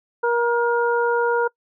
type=harmonic tone; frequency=473.8 Hz; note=A#4; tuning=28 cents sharp; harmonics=1 / 2 / 3; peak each=-19 / -22 / -24 dBFS; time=0.23-1.48 s; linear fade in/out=10 ms; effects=noise-tail reverb RT60 0.1 s tail -25 dB re dry